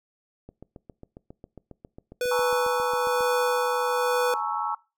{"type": "click train", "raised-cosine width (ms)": 2, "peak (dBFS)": -29, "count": 21, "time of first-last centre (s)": [0.49, 3.207], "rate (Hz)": 7.36}
{"type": "tone with tremolo", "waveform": "square", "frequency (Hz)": 493.9, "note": "B4", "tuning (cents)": 0, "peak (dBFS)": -23, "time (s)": [2.21, 4.34], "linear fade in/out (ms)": 2, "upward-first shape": "sine", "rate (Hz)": 1.1, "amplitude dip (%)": 35}
{"type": "chord", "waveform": "sine", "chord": "A# half-diminished seventh", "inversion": "third", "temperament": "equal with one note detuned", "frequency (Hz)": [850, 932.3, 1108.7, 1318.5], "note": ["G#5", "A#5", "C#6", "E6"], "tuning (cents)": [40, 0, 0, 0], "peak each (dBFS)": -31, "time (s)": [2.31, 4.75], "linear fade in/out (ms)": 5}
{"effects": ["noise-tail reverb RT60 0.3 s tail -23 dB re dry"]}